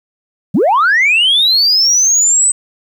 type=linear sweep; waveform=sine; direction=up; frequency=138.59 to 8160 Hz; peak=-6 dBFS; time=0.54-2.52 s; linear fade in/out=10 ms; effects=tanh soft clip ceiling -5 dBFS + 8-bit